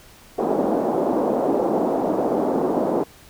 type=band-pass noise; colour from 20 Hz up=pink; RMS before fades=-21 dBFS; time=0.38-3.04 s; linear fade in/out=10 ms; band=240 to 780 Hz; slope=24 dB/octave; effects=pink hiss -48 dBFS RMS until 3.29 s